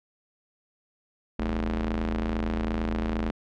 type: ring-modulated tone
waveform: sawtooth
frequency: 82.41 Hz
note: E2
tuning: in tune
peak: -19 dBFS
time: 1.39-3.31 s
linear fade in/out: 5 ms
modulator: 138 Hz
effects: low-pass 3000 Hz 12 dB/octave